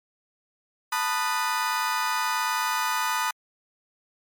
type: chord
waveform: 35% pulse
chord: B dominant seventh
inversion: third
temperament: just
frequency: 889 / 987.8 / 1234.7 / 1481.6 Hz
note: A5 / B5 / D#6 / F#6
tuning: +18 / 0 / -14 / +2 cents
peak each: -28 / -27 / -27 / -30 dBFS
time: 0.92-3.31 s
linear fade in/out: 5 ms
effects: MP3 96 kbps